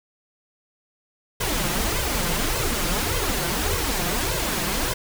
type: noise with flanger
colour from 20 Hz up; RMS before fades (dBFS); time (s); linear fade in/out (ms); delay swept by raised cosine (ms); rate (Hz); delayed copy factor
pink; -24; 1.4-4.94; 10; 1.9 to 5.8; 1.7; +0.8
effects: none